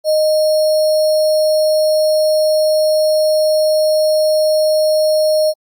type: tone with sample-and-hold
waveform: sine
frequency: 619 Hz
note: D#5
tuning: 9 cents flat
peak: -10 dBFS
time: 0.04-5.54 s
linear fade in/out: 50 ms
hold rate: 4900 Hz
effects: Opus 48 kbps